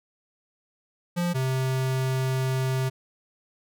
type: tone pair in turn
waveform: square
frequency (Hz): 174.7 / 131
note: F3 / C3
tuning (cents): +1 / +2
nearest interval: perfect fourth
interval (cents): 499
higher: first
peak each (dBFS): -24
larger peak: neither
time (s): 1.16-1.34 / 1.34-2.9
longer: second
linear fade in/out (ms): 20
effects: none